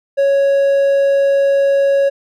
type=tone; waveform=triangle; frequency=554.4 Hz; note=C#5; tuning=in tune; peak=-8 dBFS; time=0.17-2.1 s; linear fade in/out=20 ms; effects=none